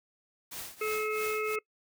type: noise with tremolo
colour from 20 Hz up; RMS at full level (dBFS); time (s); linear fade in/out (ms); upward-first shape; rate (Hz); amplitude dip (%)
white; -39; 0.51-1.56; 10; triangle; 3; 90
type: harmonic tone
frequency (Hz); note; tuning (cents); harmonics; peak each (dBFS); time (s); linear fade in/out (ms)
430; A4; -40; 1 / 3 / 5 / 6; -31 / -36 / -38 / -39; 0.81-1.59; 5
effects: noise-tail reverb RT60 0.1 s tail -23 dB re dry